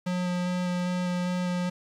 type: tone with vibrato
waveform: square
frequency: 179.4 Hz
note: F3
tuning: 47 cents sharp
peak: -27 dBFS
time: 0.06-1.7 s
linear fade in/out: 10 ms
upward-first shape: square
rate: 2.5 Hz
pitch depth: 8 cents each way
effects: low-pass 7000 Hz 12 dB/octave + 9-bit